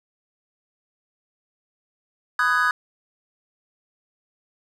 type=chord; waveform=triangle; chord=G# minor seventh; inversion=first; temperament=just; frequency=996.7 / 1245.9 / 1495.1 / 1661.2 Hz; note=B5 / D#6 / F#6 / G#6; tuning=+16 / +2 / +18 / 0 cents; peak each=-26 / -20 / -21 / -21 dBFS; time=2.39-2.71 s; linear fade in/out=2 ms; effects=none